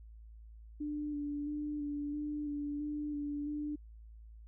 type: tone with vibrato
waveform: sine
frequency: 293.7 Hz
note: D4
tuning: in tune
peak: -35 dBFS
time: 0.8-3.76 s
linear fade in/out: 10 ms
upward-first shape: square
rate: 1.5 Hz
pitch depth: 19 cents each way
effects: added 55 Hz sine -50 dBFS peak until 4.47 s